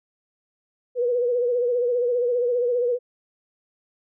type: tone with vibrato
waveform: sine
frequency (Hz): 486.9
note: B4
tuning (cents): -25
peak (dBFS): -19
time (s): 0.95-2.99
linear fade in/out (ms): 50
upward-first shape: sine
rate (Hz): 15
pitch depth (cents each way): 55
effects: none